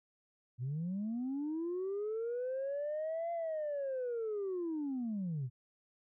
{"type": "linear two-way sweep", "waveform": "sine", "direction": "up then down", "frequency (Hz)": [116.54, 686, 116.54], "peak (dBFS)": -33, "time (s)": [0.58, 5.5], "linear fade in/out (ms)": 50, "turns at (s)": 3.32, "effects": ["tanh soft clip ceiling -32 dBFS"]}